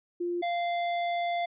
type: tone pair in turn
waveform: sine / square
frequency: 349.2 / 693.6 Hz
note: F4 / F5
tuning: 0 / -12 cents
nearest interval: octave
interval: 1188 cents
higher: second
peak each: -28 dBFS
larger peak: neither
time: 0.2-0.42 / 0.42-1.46 s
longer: second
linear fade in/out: 10 ms
effects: resampled to 8000 Hz